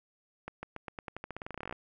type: accelerating click train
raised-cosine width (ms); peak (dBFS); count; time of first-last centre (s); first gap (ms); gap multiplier
0.5; -24; 22; 0.48-1.726; 150; 0.89
effects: none